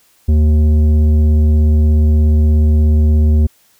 triangle tone with tanh clipping, 76.4 Hz, D#2, 31 cents flat, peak -9 dBFS, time 0.28-3.47 s, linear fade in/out 10 ms, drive 14 dB, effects white hiss -53 dBFS RMS until 3.79 s

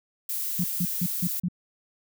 violet noise, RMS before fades -30 dBFS, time 0.29-1.4 s, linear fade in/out 5 ms
sine tone bursts, 177.3 Hz, F3, 26 cents sharp, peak -23 dBFS, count 5, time 0.59-1.485 s, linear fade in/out 5 ms, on 51 ms, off 160 ms
effects none

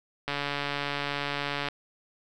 click train, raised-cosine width 0.3 ms, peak -14 dBFS, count 202, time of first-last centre 0.28-1.686 s, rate 143 Hz, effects none

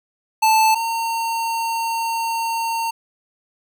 square tone pair in turn, 879 / 913.6 Hz, A5 / A#5, -2 / -35 cents, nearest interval minor second, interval 67 cents, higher second, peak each -13 / -21 dBFS, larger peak first, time 0.42-0.75 / 0.75-2.91 s, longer second, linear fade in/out 10 ms, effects none

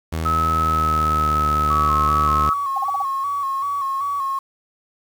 sawtooth tone with pitch glide, 80.8 to 74.95 Hz, E2 to D2, -34 to +36 cents, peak -18 dBFS, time 0.12-2.5 s, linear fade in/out 10 ms, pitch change -130 cents, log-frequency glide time 0.48-1.45 s
sine tone, 1289 Hz, E6, 39 cents flat, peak -17 dBFS, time 0.25-2.54 s, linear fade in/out 10 ms
sine tone with vibrato, 1108.7 Hz, C#6, in tune, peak -20 dBFS, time 1.7-4.39 s, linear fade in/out 5 ms, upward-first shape square, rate 2.6 Hz, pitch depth 38 cents each way
sine tone bursts, 794 Hz, G5, 22 cents sharp, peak -20 dBFS, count 5, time 2.76-3.021 s, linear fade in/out 5 ms, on 21 ms, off 39 ms
effects 7-bit

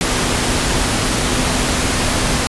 sine tone in noise, 251.6 Hz, B3, 32 cents sharp, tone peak -26 dBFS, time 0.01-2.47 s, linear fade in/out 0 ms, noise pink, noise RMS -17 dBFS, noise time 0.01-2.47 s, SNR -12 dB, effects resampled to 24000 Hz

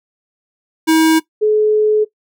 square / sine tone pair in turn, 320 / 427.1 Hz, D#4 / G#4, +49 / +48 cents, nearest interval perfect fourth, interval 499 cents, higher second, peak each -9 dBFS, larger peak neither, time 0.87-1.2 / 1.41-2.05 s, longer second, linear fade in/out 20 ms, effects noise-tail reverb RT60 0.1 s tail -18 dB re dry

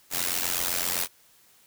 white noise with amplitude modulation, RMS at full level -24 dBFS, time 0.1-1.08 s, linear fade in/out 50 ms, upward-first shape sine, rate 87.9 Hz, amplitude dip 90%, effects white hiss -59 dBFS RMS until 1.66 s

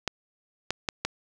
clicks, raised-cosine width 0.2 ms, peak -9 dBFS, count 4, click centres 0.077 / 0.706 / 0.888 / 1.05 s, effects none

